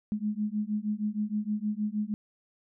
sine beating tone pair, 207.7 / 214.1 Hz, G#3 / A3, 0 / -47 cents, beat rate 6.4 Hz, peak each -31 dBFS, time 0.12-2.14 s, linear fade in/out 0 ms, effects none

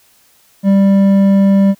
triangle tone with hard clipping, 196.5 Hz, G3, 4 cents sharp, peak -8 dBFS, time 0.63-1.75 s, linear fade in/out 50 ms, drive 10 dB, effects white hiss -51 dBFS RMS until 1.79 s

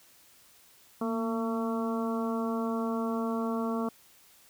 harmonic tone with a mistuned harmonic, 225.4 Hz, A3, 42 cents sharp, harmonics 1 / 2 / 3 / 4 / 5 / 6, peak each -30 / -35 / -38 / -42 / -38 / -44 dBFS, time 1.01-3.89 s, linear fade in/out 5 ms, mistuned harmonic 1, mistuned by +46 cents, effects white hiss -59 dBFS RMS until 4.49 s

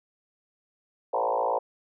sine tone with frequency modulation, 721 Hz, F#5, 45 cents flat, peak -23 dBFS, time 1.13-1.59 s, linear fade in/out 10 ms, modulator 56.6 Hz, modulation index 4.6, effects none

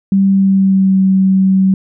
sine tone with pitch glide, 194.9 to 190.67 Hz, G3 to G3, -10 to -48 cents, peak -7 dBFS, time 0.12-1.74 s, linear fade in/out 2 ms, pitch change -38 cents, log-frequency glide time 0.27-1 s, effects none

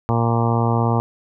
harmonic tone, 116.54 Hz, A#2, in tune, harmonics 1 / 2 / 3 / 4 / 5 / 6 / 7 / 8 / 9 / 10, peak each -18 / -23 / -28 / -26 / -31 / -28 / -27 / -27 / -30 / -30 dBFS, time 0.09-1 s, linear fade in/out 0 ms, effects none

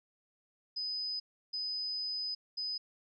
sine tone bursts at uneven times, 5010 Hz, D#8, 11 cents sharp, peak -34 dBFS, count 3, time 0.76-1.2 / 1.53-2.35 / 2.57-2.78 s, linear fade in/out 10 ms, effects none

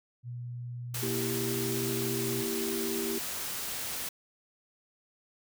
sine tone with pitch glide, 121.3 to 124.85 Hz, B2 to B2, -31 to +19 cents, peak -36 dBFS, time 0.23-2.45 s, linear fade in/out 50 ms, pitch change +50 cents, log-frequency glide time 1.05-1.67 s
white noise, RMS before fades -36 dBFS, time 0.94-4.09 s, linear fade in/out 5 ms
sine chord, E diminished, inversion second, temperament equal with one note detuned, 233.1 / 329.6 / 394.5 Hz, Bb3 / E4 / G4, 0 / 0 / +11 cents, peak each -37 / -37 / -34 dBFS, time 1.02-3.19 s, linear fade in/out 10 ms
effects none

